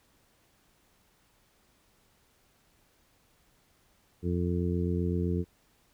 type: harmonic tone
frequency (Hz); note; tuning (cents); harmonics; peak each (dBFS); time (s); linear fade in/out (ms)
87.8; F2; +10; 1 / 2 / 3 / 4 / 5; -30 / -31 / -36 / -35 / -37; 4.22-5.45; 50
effects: pink hiss -67 dBFS RMS until 5.93 s